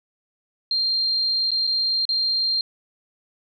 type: tone with dropouts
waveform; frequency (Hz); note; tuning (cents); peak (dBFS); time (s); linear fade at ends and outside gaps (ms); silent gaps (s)
sine; 4186; C8; 0; -19; 0.71-2.61; 2; 1.507-1.516 / 1.669-1.674 / 2.053-2.09
effects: none